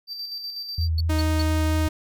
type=tone with tremolo; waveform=triangle; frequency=4669 Hz; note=D8; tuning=11 cents flat; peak=-28 dBFS; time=0.07-0.89 s; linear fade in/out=50 ms; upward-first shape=square; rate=8.1 Hz; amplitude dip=40%
type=tone with vibrato; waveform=sine; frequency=81.1 Hz; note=E2; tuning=28 cents flat; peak=-20 dBFS; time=0.78-1.88 s; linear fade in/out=5 ms; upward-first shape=sine; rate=4.3 Hz; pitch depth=27 cents each way
type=tone bursts; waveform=triangle; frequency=4435 Hz; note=C#8; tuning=in tune; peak=-27 dBFS; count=3; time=0.98-1.418 s; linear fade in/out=2 ms; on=26 ms; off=180 ms
type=tone; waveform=sawtooth; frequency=311.1 Hz; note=D#4; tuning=in tune; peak=-21 dBFS; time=1.09-1.89 s; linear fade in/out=10 ms
effects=none